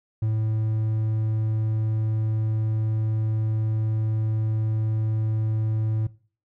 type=tone; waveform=triangle; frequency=109.5 Hz; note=A2; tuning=8 cents flat; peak=-19 dBFS; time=0.22-6.07 s; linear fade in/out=5 ms; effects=noise-tail reverb RT60 0.4 s tail -19 dB re dry